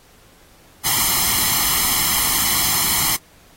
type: noise with comb filter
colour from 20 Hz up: white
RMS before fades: -18 dBFS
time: 0.84-3.17 s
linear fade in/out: 20 ms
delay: 0.96 ms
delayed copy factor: +0.8
effects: pink hiss -51 dBFS RMS until 3.56 s + AAC 48 kbps